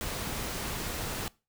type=noise; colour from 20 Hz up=pink; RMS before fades=-35 dBFS; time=0.01-1.28 s; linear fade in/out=0 ms; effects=noise-tail reverb RT60 0.3 s tail -22 dB re dry